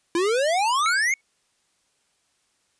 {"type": "exponential sweep", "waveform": "square", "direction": "up", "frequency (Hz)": [329.6, 2217], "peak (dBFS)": -20, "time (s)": [0.15, 1.14], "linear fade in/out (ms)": 2}
{"type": "tone with exponential decay", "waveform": "sine", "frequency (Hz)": 2217, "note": "C#7", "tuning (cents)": 0, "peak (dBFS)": -23, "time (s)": [0.86, 1.21], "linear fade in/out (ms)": 0, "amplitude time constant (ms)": 76}
{"effects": ["white hiss -68 dBFS RMS until 2.79 s", "resampled to 22050 Hz"]}